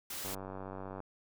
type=noise; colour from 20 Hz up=white; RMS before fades=-41 dBFS; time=0.1-0.35 s; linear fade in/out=5 ms
type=click train; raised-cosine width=1 ms; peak=-29 dBFS; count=73; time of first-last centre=0.25-1.003 s; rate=95.6 Hz
effects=none